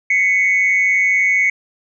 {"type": "tone pair together", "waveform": "sine", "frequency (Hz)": [2024, 2216], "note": ["B6", "C#7"], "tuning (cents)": [42, -1], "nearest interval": "major second", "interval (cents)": 157, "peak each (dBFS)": [-16, -12], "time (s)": [0.1, 1.5], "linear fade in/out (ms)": 5, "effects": ["tanh soft clip ceiling -7 dBFS"]}